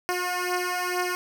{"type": "beating tone pair", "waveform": "10% pulse", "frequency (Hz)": [358.8, 361], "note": ["F4", "F#4"], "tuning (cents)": [47, -43], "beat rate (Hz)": 2.2, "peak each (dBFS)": [-19, -22], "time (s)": [0.09, 1.15], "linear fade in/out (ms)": 0, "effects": []}